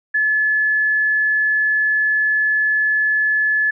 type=tone; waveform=sine; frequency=1720 Hz; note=A6; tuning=40 cents flat; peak=-14 dBFS; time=0.14-3.71 s; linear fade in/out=10 ms; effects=none